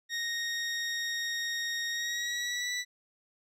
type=tone with pitch glide; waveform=20% pulse; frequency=1864.7 to 1967.6 Hz; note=A#6 to B6; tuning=0 to -7 cents; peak=-26 dBFS; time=0.09-2.85 s; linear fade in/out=50 ms; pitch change=+93 cents; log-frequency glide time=1.9-2.72 s; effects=low-pass 10000 Hz 12 dB/octave